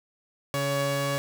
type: tone pair together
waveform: sawtooth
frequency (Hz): 140 / 561.9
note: C#3 / C#5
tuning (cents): +18 / +23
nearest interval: 2 octaves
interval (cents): 2405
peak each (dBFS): -25 / -23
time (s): 0.54-1.18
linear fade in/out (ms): 0
effects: none

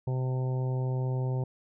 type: harmonic tone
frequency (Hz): 128.9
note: C3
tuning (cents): -26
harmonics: 1 / 2 / 3 / 4 / 5 / 6 / 7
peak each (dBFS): -27 / -45 / -39 / -42 / -47 / -48 / -46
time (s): 0.07-1.44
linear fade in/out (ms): 5
effects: none

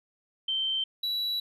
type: tone pair in turn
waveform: sine / triangle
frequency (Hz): 3116 / 3926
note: G7 / B7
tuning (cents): -11 / -11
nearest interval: major third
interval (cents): 400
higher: second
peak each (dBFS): -26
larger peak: neither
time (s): 0.48-0.84 / 1.03-1.4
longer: second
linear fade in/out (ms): 5
effects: resampled to 32000 Hz

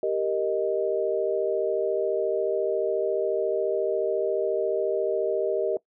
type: chord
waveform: sine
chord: Eb major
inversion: first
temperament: equal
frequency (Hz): 392 / 466.2 / 622.3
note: G4 / Bb4 / Eb5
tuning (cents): 0 / 0 / 0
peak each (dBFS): -27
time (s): 0.03-5.77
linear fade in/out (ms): 2
effects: noise-tail reverb RT60 0.1 s tail -20 dB re dry

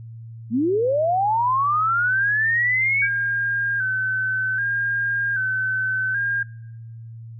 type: linear sweep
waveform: sine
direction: up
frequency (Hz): 207.7 to 2300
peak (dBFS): -17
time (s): 0.5-3.09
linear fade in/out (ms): 50
type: tone with vibrato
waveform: sine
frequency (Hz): 1568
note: G6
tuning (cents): 0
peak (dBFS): -20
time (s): 3.02-6.43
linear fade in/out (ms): 5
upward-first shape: square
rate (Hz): 0.64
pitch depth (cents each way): 48
effects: noise-tail reverb RT60 1.0 s tail -23 dB re dry + added 114 Hz sine -35 dBFS peak until 7.39 s

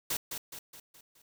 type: noise with echo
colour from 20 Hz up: white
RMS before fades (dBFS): -32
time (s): 0.1-0.17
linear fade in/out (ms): 5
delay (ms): 210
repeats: 5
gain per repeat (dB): -6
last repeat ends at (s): 1.22
effects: none

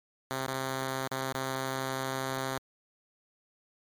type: tone with dropouts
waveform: 5% pulse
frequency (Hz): 132.5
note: C3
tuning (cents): +22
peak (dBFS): -20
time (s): 0.31-2.58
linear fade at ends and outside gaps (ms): 0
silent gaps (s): 0.465-0.479 / 1.075-1.114 / 1.325-1.345
effects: MP3 96 kbps

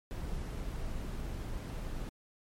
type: noise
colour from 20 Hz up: brown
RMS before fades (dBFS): -38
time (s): 0.11-2.09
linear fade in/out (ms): 0
effects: MP3 64 kbps

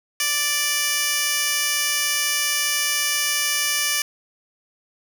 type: tone with high-pass filter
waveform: 15% pulse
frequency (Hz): 587.3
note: D5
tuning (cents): 0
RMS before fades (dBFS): -22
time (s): 0.2-4.02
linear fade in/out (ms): 2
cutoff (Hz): 3200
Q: 0.82
effects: none

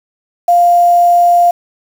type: tone with quantisation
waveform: sine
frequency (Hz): 698.5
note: F5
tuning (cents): 0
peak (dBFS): -5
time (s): 0.48-1.51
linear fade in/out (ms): 5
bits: 5
effects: none

